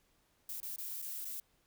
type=noise with dropouts; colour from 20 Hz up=violet; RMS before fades=-42 dBFS; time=0.49-1.4 s; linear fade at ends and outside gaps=2 ms; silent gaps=0.602-0.629 / 0.761-0.783 / 1.018-1.024 / 1.247-1.252 s; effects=pink hiss -73 dBFS RMS until 1.66 s